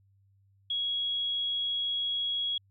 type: tone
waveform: sine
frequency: 3322 Hz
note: G#7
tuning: in tune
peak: -28 dBFS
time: 0.7-2.58 s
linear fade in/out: 5 ms
effects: added 98 Hz sine -62 dBFS peak until 2.7 s